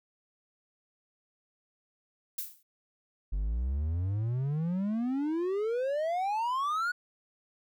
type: noise with exponential decay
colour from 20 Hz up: violet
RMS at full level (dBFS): -31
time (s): 2.38-2.63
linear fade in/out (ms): 5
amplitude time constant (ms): 54
type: exponential sweep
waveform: triangle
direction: up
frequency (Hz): 46.25 to 1480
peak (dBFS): -26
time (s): 3.32-6.92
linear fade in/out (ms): 10
effects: none